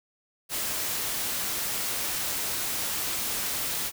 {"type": "noise", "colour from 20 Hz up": "white", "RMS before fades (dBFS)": -30, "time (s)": [0.49, 3.92], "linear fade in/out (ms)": 50, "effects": []}